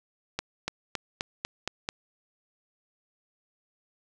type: accelerating click train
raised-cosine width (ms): 0.2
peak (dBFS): -12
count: 7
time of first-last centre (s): 0.39-1.889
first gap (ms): 290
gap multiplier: 0.94
effects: none